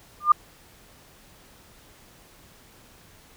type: tone with exponential growth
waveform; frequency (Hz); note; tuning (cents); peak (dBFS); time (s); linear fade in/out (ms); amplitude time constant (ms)
sine; 1200; D6; +37; -8; 0.2-0.32; 5; 25
effects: pink hiss -53 dBFS RMS until 3.36 s